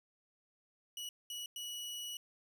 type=tone bursts at uneven times; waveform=sawtooth; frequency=2930 Hz; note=F#7; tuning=18 cents flat; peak=-38 dBFS; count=3; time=0.97-1.09 / 1.3-1.46 / 1.56-2.17 s; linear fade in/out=2 ms; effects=none

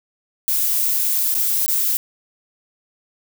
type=noise with dropouts; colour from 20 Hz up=violet; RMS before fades=-19 dBFS; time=0.48-1.97 s; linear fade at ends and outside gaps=0 ms; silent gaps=1.342-1.35 / 1.662-1.68 s; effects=none

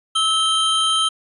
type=tone pair together; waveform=square; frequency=1300 / 3134 Hz; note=E6 / G7; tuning=-24 / -1 cents; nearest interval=octave + minor third; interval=1523 cents; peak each=-21 / -18 dBFS; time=0.15-1.09 s; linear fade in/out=10 ms; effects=resampled to 24000 Hz

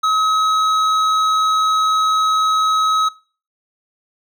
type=tone with hard clipping; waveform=sine; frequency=1278 Hz; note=D#6; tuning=46 cents sharp; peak=-15 dBFS; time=0.03-3.09 s; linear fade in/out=10 ms; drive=9 dB; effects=noise-tail reverb RT60 0.4 s tail -22 dB re dry

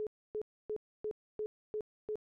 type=tone bursts; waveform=sine; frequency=427 Hz; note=G#4; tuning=48 cents sharp; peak=-34 dBFS; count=7; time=0-2.156 s; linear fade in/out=0 ms; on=68 ms; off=280 ms; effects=none

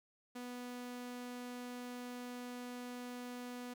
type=tone; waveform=sawtooth; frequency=246.1 Hz; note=B3; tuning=6 cents flat; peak=-40 dBFS; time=0.35-3.74 s; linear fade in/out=10 ms; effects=none

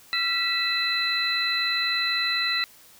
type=tone cluster; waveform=sine; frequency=1359 / 1965 / 2619 / 4024 Hz; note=F6 / B6 / E7 / B7; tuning=-48 / -9 / -12 / +32 cents; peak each=-32 / -27 / -31 / -25 dBFS; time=0.13-2.64 s; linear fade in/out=0 ms; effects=white hiss -52 dBFS RMS until 2.99 s

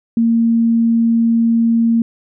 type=tone; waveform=sine; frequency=230 Hz; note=A#3; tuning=23 cents flat; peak=-10 dBFS; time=0.17-2.02 s; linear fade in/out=2 ms; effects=none

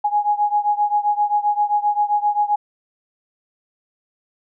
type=beating tone pair; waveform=sine; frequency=828 / 835.6 Hz; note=G#5 / G#5; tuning=-5 / +10 cents; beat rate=7.6 Hz; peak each=-18 / -20 dBFS; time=0.04-2.56 s; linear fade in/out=10 ms; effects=none

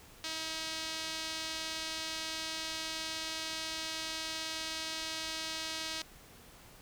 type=tone with band-pass filter; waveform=sawtooth; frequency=319.3 Hz; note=D#4; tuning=45 cents sharp; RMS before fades=-39 dBFS; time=0.24-6.02 s; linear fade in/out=2 ms; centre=4400 Hz; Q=1.4; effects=pink hiss -56 dBFS RMS until 6.81 s

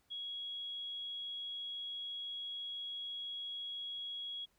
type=tone; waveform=sine; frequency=3322 Hz; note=G#7; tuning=in tune; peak=-40 dBFS; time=0.1-4.46 s; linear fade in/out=20 ms; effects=pink hiss -75 dBFS RMS until 4.58 s

